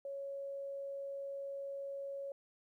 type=tone; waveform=sine; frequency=554.4 Hz; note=C#5; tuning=in tune; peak=-40 dBFS; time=0.05-2.32 s; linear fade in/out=2 ms; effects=13-bit